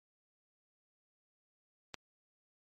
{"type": "click", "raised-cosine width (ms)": 0.2, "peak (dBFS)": -23, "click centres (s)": 1.943, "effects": ["MP3 64 kbps"]}